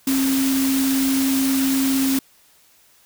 sine tone in noise, 268.1 Hz, C4, 42 cents sharp, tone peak -17 dBFS, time 0.07-2.19 s, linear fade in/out 5 ms, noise white, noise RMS -26 dBFS, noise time 0.07-2.19 s, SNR +6 dB, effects white hiss -55 dBFS RMS until 3.05 s

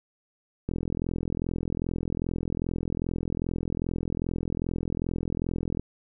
click train, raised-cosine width 3 ms, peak -16 dBFS, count 218, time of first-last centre 0.69-5.796 s, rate 42.5 Hz, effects none

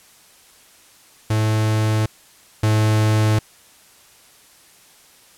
45% pulse tone pair in turn, 108.7 / 108.13 Hz, A2 / A2, -21 / -30 cents, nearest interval unison, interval 9 cents, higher first, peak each -16 / -14 dBFS, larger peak second, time 1.3-2.06 / 2.63-3.39 s, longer neither, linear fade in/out 5 ms, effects white hiss -50 dBFS RMS until 5.37 s + low-pass 12000 Hz 12 dB/octave

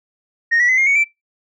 sine tone with pitch steps, 1857 / 1943.7 / 2034 / 2129 / 2229 / 2333 Hz, A#6 / B6 / C7 / C7 / C#7 / D7, -7 / -28 / -50 / +30 / +9 / -12 cents, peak -10 dBFS, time 0.51-1.044 s, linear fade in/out 20 ms, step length 89 ms, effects noise-tail reverb RT60 0.2 s tail -23 dB re dry + tanh soft clip ceiling -9 dBFS

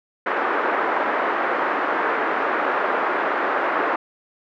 white band-pass noise, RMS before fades -22 dBFS, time 0.26-3.96 s, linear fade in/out 5 ms, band 310 to 1600 Hz, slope 24 dB/octave, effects none

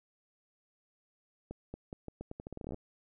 accelerating click train, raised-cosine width 2 ms, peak -28 dBFS, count 18, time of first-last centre 1.51-2.744 s, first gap 230 ms, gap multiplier 0.82, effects none

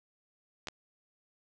clicks, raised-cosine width 0.2 ms, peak -21 dBFS, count 2, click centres 0.672 / 0.685 s, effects resampled to 22050 Hz

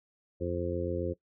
harmonic tone, 87.31 Hz, F2, in tune, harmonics 1 / 2 / 3 / 4 / 5 / 6, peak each -36 / -40 / -40 / -35 / -37 / -36 dBFS, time 0.4-1.14 s, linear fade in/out 20 ms, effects noise-tail reverb RT60 0.1 s tail -19 dB re dry

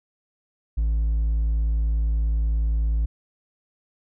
sine tone with hard clipping, 55.2 Hz, A1, 6 cents sharp, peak -20 dBFS, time 0.77-3.06 s, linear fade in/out 10 ms, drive 2 dB, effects none

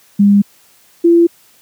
sine tone pair in turn, 202 / 339.7 Hz, G#3 / F4, -48 / -48 cents, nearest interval major sixth, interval 900 cents, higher second, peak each -5 dBFS, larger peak neither, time 0.19-0.42 / 1.04-1.27 s, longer neither, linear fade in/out 10 ms, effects white hiss -49 dBFS RMS until 1.61 s + high-pass 80 Hz 12 dB/octave

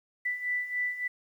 sine beating tone pair, 1978 / 1981.5 Hz, B6 / B6, +2 / +5 cents, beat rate 3.5 Hz, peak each -35 / -30 dBFS, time 0.25-1.08 s, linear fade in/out 10 ms, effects 10-bit

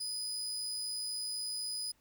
30% pulse tone, 4978 Hz, D#8, in tune, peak -33 dBFS, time 0-1.92 s, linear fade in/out 10 ms, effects pink hiss -71 dBFS RMS until 2 s

